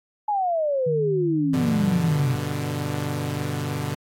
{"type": "exponential sweep", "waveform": "sine", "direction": "down", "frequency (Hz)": [856, 123.47], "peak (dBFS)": -20, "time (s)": [0.28, 2.36], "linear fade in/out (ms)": 5}
{"type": "tone with pitch glide", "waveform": "sine", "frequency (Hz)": [153.1, 170.86], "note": ["D#3", "F3"], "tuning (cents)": [-28, -38], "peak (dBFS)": -25, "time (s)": [0.86, 2.09], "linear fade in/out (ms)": 10, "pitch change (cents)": 190, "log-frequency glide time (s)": [1.43, 1.64]}
{"type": "chord", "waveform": "sawtooth", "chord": "G major", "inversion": "none", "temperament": "equal", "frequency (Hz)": [98, 123.47, 146.83], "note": ["G2", "B2", "D3"], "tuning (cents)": [0, 0, 0], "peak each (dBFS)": [-28, -26, -24], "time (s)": [1.53, 3.95], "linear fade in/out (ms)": 10}
{"effects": ["AAC 64 kbps"]}